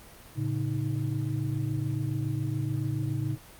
sine tone cluster, 112.9 / 140 / 313.1 Hz, A2 / C#3 / D#4, +45 / +18 / +11 cents, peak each -30 / -30 / -35 dBFS, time 0.35-3.38 s, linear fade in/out 50 ms, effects pink hiss -50 dBFS RMS until 3.59 s + Opus 32 kbps

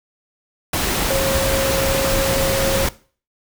sine tone in noise, 541 Hz, C#5, 42 cents flat, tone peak -18 dBFS, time 1.1-2.85 s, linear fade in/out 5 ms, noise pink, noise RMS -20 dBFS, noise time 0.73-2.89 s, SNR -1 dB, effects noise-tail reverb RT60 0.4 s tail -19 dB re dry

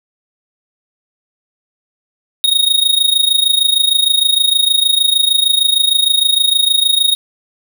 square tone with amplitude modulation, 3739 Hz, A#7, 4 cents sharp, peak -7 dBFS, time 2.44-7.15 s, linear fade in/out 0 ms, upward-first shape sine, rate 26.5 Hz, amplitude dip 80%, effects none

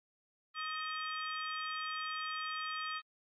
harmonic tone with a mistuned harmonic, 630 Hz, D#5, 21 cents sharp, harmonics 2 / 3 / 4 / 5 / 6 / 7, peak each -39 / -43 / -45 / -47 / -49 / -50 dBFS, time 0.54-3.02 s, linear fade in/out 50 ms, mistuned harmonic 3, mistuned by -44 cents, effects MP3 32 kbps

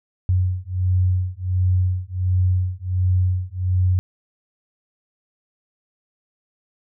sine beating tone pair, 91 / 92.4 Hz, F#2 / F#2, -28 / -2 cents, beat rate 1.4 Hz, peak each -20 dBFS, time 0.29-3.99 s, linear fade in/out 0 ms, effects none

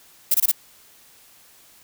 violet noise bursts, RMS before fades -17 dBFS, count 4, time 0.31-0.515 s, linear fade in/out 5 ms, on 34 ms, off 23 ms, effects white hiss -52 dBFS RMS until 1.83 s

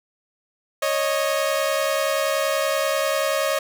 sawtooth tone pair together, 551.9 / 622.3 Hz, C#5 / D#5, -8 / 0 cents, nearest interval major second, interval 208 cents, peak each -19 dBFS, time 0.82-3.59 s, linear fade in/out 5 ms, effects none

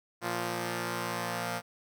5% pulse tone pair together, 116.54 / 174.61 Hz, A#2 / F3, 0 / 0 cents, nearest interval perfect fifth, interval 700 cents, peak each -24 / -23 dBFS, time 0.21-1.62 s, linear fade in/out 50 ms, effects none

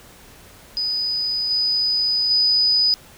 sine tone with level steps, 4978 Hz, D#8, in tune, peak -20 / -17 / -14 dBFS, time 0.77-2.94 s, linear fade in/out 0 ms, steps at 1.5 / 2.3 s, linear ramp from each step 10 ms, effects pink hiss -46 dBFS RMS until 3.17 s

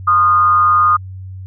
sine tone with frequency modulation, 1229 Hz, D#6, 22 cents flat, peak -8 dBFS, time 0.07-0.97 s, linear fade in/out 10 ms, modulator 167 Hz, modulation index 0.41, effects added 94 Hz sine -27 dBFS peak until 1.46 s

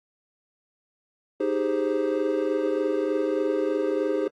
triangle chord, Ab major seventh, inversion second, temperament equal, 311.1 / 392 / 415.3 / 523.3 Hz, Eb4 / G4 / Ab4 / C5, 0 / 0 / 0 / 0 cents, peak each -26 dBFS, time 1.4-4.28 s, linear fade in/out 5 ms, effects AAC 32 kbps

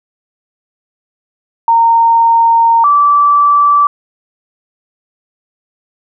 sine tone pair in turn, 921 / 1160.4 Hz, A#5 / D6, -21 / -21 cents, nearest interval major third, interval 400 cents, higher second, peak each -5 dBFS, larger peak neither, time 1.68-2.84 / 2.84-3.87 s, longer first, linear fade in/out 2 ms, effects none

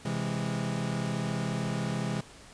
40% pulse chord, C augmented, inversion none, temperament equal with one note detuned, 130.81 / 164.81 / 205.9 Hz, C3 / E3 / G#3, 0 / 0 / -15 cents, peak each -33 dBFS, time 0.05-2.21 s, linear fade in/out 5 ms, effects pink hiss -51 dBFS RMS until 2.53 s + resampled to 22050 Hz

